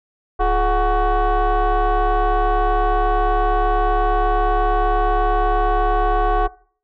sine tone with frequency modulation, 349.2 Hz, F4, in tune, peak -12 dBFS, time 0.39-6.48 s, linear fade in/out 20 ms, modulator 385 Hz, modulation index 2, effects noise-tail reverb RT60 0.5 s tail -22 dB re dry + tanh soft clip ceiling -12 dBFS

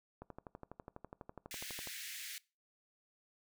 click train, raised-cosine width 1 ms, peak -33 dBFS, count 21, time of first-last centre 0.22-1.873 s, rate 12.1 Hz
pink high-pass noise, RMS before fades -46 dBFS, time 1.51-2.38 s, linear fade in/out 0 ms, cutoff 1700 Hz, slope 48 dB/octave
effects noise-tail reverb RT60 0.3 s tail -22 dB re dry

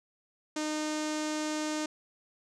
sawtooth tone with low-pass filter, 306.3 Hz, D#4, 27 cents flat, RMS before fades -33 dBFS, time 0.56-1.86 s, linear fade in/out 5 ms, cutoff 7000 Hz, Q 2.5, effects none

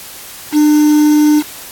triangle tone with quantisation, 300 Hz, D4, 37 cents sharp, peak -4 dBFS, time 0.52-1.43 s, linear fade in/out 50 ms, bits 4, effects white hiss -31 dBFS RMS until 1.71 s + AAC 64 kbps

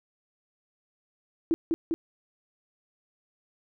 sine tone with echo, 329.6 Hz, E4, in tune, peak -20 dBFS, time 1.51-1.54 s, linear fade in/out 0 ms, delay 200 ms, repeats 2, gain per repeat -2 dB, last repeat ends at 1.94 s, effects none

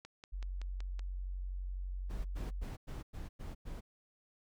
click train, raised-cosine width 0.2 ms, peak -32 dBFS, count 6, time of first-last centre 0.05-0.993 s, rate 5.3 Hz
sine tone, 46 Hz, F#1, 9 cents flat, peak -37 dBFS, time 0.32-2.65 s, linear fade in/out 20 ms
brown noise bursts, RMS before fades -43 dBFS, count 7, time 2.09-3.81 s, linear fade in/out 20 ms, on 160 ms, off 100 ms
effects none

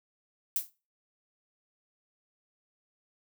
violet noise with exponential decay, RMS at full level -25 dBFS, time 0.56-0.7 s, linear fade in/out 1 ms, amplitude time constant 30 ms, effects noise-tail reverb RT60 0.3 s tail -18 dB re dry

